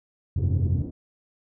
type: chord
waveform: sine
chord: F suspended second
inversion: none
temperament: equal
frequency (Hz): 87.31 / 98 / 130.81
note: F2 / G2 / C3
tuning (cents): 0 / 0 / 0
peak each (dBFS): -23 / -27 / -27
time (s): 0.36-0.82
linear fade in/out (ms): 5
type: low-pass noise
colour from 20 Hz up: white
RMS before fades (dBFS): -34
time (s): 0.37-0.91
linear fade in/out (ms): 10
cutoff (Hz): 320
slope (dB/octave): 24
effects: none